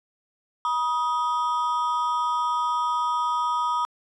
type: ring-modulated tone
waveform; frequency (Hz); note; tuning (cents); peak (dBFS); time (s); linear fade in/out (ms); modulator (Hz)
triangle; 1108.7; C#6; 0; -17; 0.65-3.85; 0; 142
effects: resampled to 24000 Hz